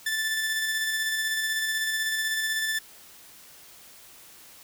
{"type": "tone with tremolo", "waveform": "sawtooth", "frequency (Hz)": 1760, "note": "A6", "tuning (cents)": 0, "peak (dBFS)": -21, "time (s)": [0.06, 2.79], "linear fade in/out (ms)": 5, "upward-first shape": "square", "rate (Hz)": 16, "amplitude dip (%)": 25, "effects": ["white hiss -50 dBFS RMS until 4.63 s"]}